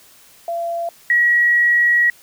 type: tone pair in turn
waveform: sine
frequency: 680 / 1913.4 Hz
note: F5 / A#6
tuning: -46 / +45 cents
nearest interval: octave + tritone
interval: 1791 cents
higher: second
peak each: -20 / -11 dBFS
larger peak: second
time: 0.48-0.89 / 1.1-2.1 s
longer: second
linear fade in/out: 2 ms
effects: white hiss -48 dBFS RMS until 2.22 s